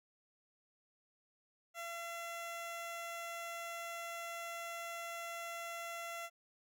15% pulse tone, 679 Hz, F5, 49 cents flat, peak -36 dBFS, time 1.74-6.3 s, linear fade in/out 50 ms, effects none

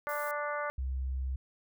harmonic tone, 293.7 Hz, D4, in tune, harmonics 2 / 3 / 4 / 5 / 6 / 7, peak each -36 / -41 / -37 / -39 / -45 / -45 dBFS, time 0.07-0.7 s, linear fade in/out 0 ms
violet noise, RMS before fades -46 dBFS, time 0.09-0.31 s, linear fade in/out 0 ms
sine tone, 65.41 Hz, C2, in tune, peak -31 dBFS, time 0.78-1.36 s, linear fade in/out 5 ms
effects none

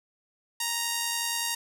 5% pulse tone with amplitude modulation, 934 Hz, A#5, 3 cents sharp, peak -14 dBFS, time 0.6-1.55 s, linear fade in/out 5 ms, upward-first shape sine, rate 90.7 Hz, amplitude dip 30%, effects none

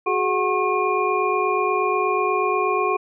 sine tone cluster, 370.2 / 418.5 / 736 / 1085 / 2418 Hz, F#4 / G#4 / F#5 / C#6 / D7, +1 / +13 / -9 / -37 / +50 cents, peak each -24 / -24 / -27 / -22 / -29 dBFS, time 0.06-2.97 s, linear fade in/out 10 ms, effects none

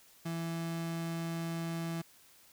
35% pulse tone, 166.2 Hz, E3, 15 cents sharp, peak -33 dBFS, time 0.25-2.02 s, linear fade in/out 10 ms, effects white hiss -61 dBFS RMS until 2.52 s

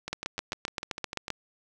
two click trains, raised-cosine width 0.2 ms, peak -13 / -18 dBFS, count 10 / 9, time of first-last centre 0.13-1.303 / 0.08-1.281 s, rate 7.67 / 6.66 Hz, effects none

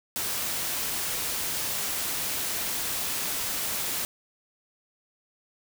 white noise, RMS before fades -30 dBFS, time 0.16-4.05 s, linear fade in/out 0 ms, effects none

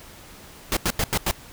pink noise bursts, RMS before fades -22 dBFS, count 5, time 0.72-1.311 s, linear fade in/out 0 ms, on 47 ms, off 89 ms, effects pink hiss -45 dBFS RMS until 1.52 s

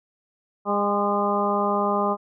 harmonic tone with a mistuned harmonic, 203.2 Hz, G#3, 38 cents flat, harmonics 1 / 2 / 3 / 4 / 5 / 6, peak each -27 / -27 / -27 / -27 / -27 / -27 dBFS, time 0.65-2.17 s, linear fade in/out 50 ms, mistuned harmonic 5, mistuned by +32 cents, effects none

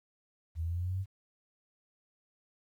sine linear sweep, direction up, 79.2 to 97.7 Hz, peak -31 dBFS, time 0.55-1.06 s, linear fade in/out 50 ms, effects 11-bit

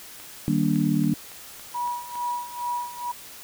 click train, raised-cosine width 0.3 ms, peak -28 dBFS, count 8, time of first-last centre 0.2-2.155 s, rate 3.58 Hz
sine chord, Eb major seventh, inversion none, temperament just, 155.56 / 194.45 / 233.3 / 291.7 Hz, Eb3 / G3 / Bb3 / D4, 0 / -14 / +2 / -12 cents, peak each -25 dBFS, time 0.48-1.14 s, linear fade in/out 0 ms
sine tone with tremolo, 968 Hz, B5, 35 cents flat, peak -24 dBFS, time 1.74-3.12 s, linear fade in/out 10 ms, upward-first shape sine, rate 2.3 Hz, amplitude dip 80%
effects white hiss -43 dBFS RMS until 3.43 s

